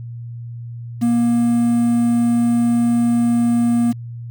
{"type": "tone with quantisation", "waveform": "triangle", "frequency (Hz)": 236.3, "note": "A#3", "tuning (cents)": 24, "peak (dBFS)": -11, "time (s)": [1.01, 3.93], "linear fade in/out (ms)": 20, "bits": 6, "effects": ["added 118 Hz sine -28 dBFS peak until 4.3 s"]}